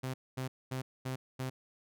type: tone bursts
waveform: sawtooth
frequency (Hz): 130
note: C3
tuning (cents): -11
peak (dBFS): -31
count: 5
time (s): 0.03-1.5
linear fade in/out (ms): 10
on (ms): 110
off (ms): 230
effects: none